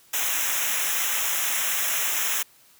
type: noise with comb filter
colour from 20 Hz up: white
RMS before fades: -25 dBFS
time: 0.13-2.43 s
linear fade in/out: 10 ms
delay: 0.22 ms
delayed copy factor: -1
effects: white hiss -56 dBFS RMS until 2.79 s